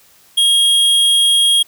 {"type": "tone", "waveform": "square", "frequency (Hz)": 3265, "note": "G#7", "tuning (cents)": -30, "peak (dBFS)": -10, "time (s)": [0.37, 1.63], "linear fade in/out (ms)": 10, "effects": ["white hiss -49 dBFS RMS until 1.67 s"]}